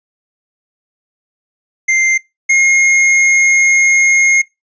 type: tone pair in turn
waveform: square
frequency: 2093 / 2144 Hz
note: C7 / C7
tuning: 0 / +42 cents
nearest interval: unison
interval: 42 cents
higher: second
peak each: -10 / -8 dBFS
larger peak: second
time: 1.88-2.18 / 2.49-4.42 s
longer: second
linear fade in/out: 10 ms
effects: noise-tail reverb RT60 0.2 s tail -21 dB re dry + resampled to 16000 Hz